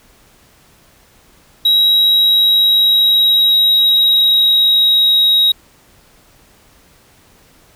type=tone with pitch glide; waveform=triangle; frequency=3848 to 3804 Hz; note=B7 to A#7; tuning=-46 to +34 cents; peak=-7 dBFS; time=1.65-5.52 s; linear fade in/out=5 ms; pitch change=-20 cents; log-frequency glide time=1.75-5.4 s; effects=pink hiss -49 dBFS RMS until 7.75 s